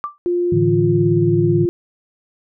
sine tone with exponential decay, 1174.7 Hz, D6, in tune, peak -17 dBFS, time 0.04-0.18 s, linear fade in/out 0 ms, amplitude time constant 29 ms
sine tone with pitch glide, 351.5 to 348.3 Hz, F4 to F4, +11 to -5 cents, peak -15 dBFS, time 0.26-1.69 s, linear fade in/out 0 ms, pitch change -16 cents, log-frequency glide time 0.72-1.39 s
sine chord, A suspended fourth, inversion none, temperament just, 110 / 146.67 / 165 Hz, A2 / D3 / E3, 0 / -2 / +2 cents, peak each -19 dBFS, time 0.52-1.66 s, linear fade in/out 5 ms
effects none

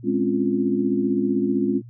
sine chord, Db major seventh, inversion second, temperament equal, 207.7 / 261.6 / 277.2 / 349.2 Hz, Ab3 / C4 / Db4 / F4, 0 / 0 / 0 / 0 cents, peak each -24 dBFS, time 0.03-1.82 s, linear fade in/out 50 ms, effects noise-tail reverb RT60 0.1 s tail -24 dB re dry + added 119 Hz sine -39 dBFS peak until 1.89 s

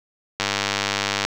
click train, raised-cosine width 0.2 ms, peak -3 dBFS, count 86, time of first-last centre 0.4-1.25 s, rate 100 Hz, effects none

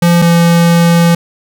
square tone pair in turn, 171.8 / 169.92 Hz, F3 / F3, -28 / -47 cents, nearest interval unison, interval 19 cents, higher first, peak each -6 dBFS, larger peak neither, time 0.02-0.22 / 0.22-1.15 s, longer second, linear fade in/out 5 ms, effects none

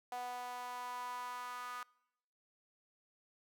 sawtooth tone with high-pass filter sweep, 246.9 Hz, B3, in tune, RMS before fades -44 dBFS, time 0.12-1.83 s, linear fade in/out 2 ms, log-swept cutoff 760 to 1200 Hz, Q 5.4, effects noise-tail reverb RT60 0.9 s tail -25 dB re dry

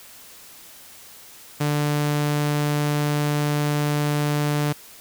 sawtooth tone, 147.5 Hz, D3, 8 cents sharp, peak -16 dBFS, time 1.6-4.73 s, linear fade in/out 10 ms, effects white hiss -45 dBFS RMS until 5 s

